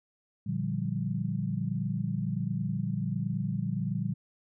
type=chord; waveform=sine; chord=G minor seventh; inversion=first; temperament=equal; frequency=116.54 / 146.83 / 174.61 / 196 Hz; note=Bb2 / D3 / F3 / G3; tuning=0 / 0 / 0 / 0 cents; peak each=-34 dBFS; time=0.46-4.14 s; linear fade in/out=10 ms; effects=none